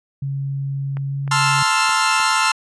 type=tone with pitch glide; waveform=sine; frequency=138 to 138.96 Hz; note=C#3 to C#3; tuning=-7 to +5 cents; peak=-21 dBFS; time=0.22-1.63 s; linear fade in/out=5 ms; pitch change=+12 cents; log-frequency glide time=1.09-1.15 s
type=click train; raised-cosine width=0.5 ms; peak=-20 dBFS; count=5; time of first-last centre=0.97-2.201 s; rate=3.25 Hz
type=chord; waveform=sawtooth; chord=F major seventh; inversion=first; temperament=equal; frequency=880 / 1046.5 / 1318.5 / 1396.9 Hz; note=A5 / C6 / E6 / F6; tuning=0 / 0 / 0 / 0 cents; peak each=-17 dBFS; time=1.31-2.52 s; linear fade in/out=5 ms
effects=resampled to 22050 Hz